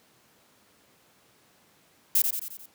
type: noise with echo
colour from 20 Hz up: violet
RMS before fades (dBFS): -21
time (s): 2.15-2.22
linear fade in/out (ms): 5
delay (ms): 88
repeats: 5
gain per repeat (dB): -5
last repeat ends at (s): 2.66
effects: pink hiss -61 dBFS RMS until 2.74 s + high-pass 150 Hz 12 dB/octave